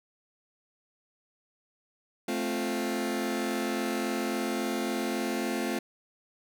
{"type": "chord", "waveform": "sawtooth", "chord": "F major", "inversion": "first", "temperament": "just", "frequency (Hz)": [218.3, 261.9, 349.2], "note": ["A3", "C4", "F4"], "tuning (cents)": [-13, 2, 0], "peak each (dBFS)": -29, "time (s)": [2.28, 5.79], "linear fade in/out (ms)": 5, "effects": []}